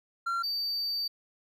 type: tone pair in turn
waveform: triangle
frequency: 1372 / 4615 Hz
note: F6 / D8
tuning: -31 / -31 cents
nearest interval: octave + major sixth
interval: 2100 cents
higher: second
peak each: -26 / -28 dBFS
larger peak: first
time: 0.26-0.43 / 0.43-1.08 s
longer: second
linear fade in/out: 10 ms
effects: none